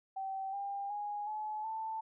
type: tone with pitch steps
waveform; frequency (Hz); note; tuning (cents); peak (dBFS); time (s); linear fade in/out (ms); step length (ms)
sine; 772 / 798.8 / 826.5 / 855.1 / 884.7; G5 / G5 / G#5 / A5 / A5; -27 / +32 / -9 / -50 / +9; -36; 0.16-2.01; 10; 370
effects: none